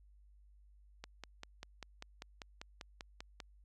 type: click train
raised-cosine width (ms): 0.2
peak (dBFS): -28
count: 13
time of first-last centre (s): 1.04-3.402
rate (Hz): 5.08
effects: added 50 Hz sine -60 dBFS peak until 3.64 s